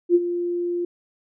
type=tone with ADSR envelope; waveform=sine; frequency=349.2 Hz; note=F4; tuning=in tune; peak=-10 dBFS; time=0.09-0.85 s; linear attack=59 ms; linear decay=39 ms; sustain=-12 dB; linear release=4 ms; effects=none